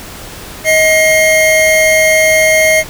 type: tone pair together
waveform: square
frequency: 631.6 / 2133 Hz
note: D#5 / C7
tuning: +26 / +33 cents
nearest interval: octave + major sixth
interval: 2107 cents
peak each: -10 dBFS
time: 0.64-2.84 s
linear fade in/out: 50 ms
effects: pink hiss -29 dBFS RMS until 2.89 s